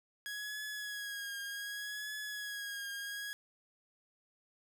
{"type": "tone with vibrato", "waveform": "sawtooth", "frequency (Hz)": 1661.2, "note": "G#6", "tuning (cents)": 0, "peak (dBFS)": -36, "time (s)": [0.26, 3.33], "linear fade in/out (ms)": 0, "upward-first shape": "triangle", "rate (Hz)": 0.66, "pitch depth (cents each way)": 48, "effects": []}